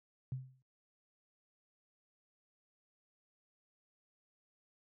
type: tone with exponential decay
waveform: sine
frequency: 130.2 Hz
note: C3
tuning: 8 cents flat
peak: -33 dBFS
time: 0.32-0.62 s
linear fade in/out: 0 ms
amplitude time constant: 64 ms
effects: noise-tail reverb RT60 0.1 s tail -21 dB re dry + high-pass 80 Hz 12 dB/octave